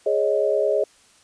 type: chord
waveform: sine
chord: Ab suspended fourth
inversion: none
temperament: just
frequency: 415.3 / 553.7 / 623 Hz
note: Ab4 / Db5 / Eb5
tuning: 0 / -2 / +2 cents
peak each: -22 dBFS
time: 0.06-0.84 s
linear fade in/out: 5 ms
effects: white hiss -55 dBFS RMS until 1.23 s + resampled to 22050 Hz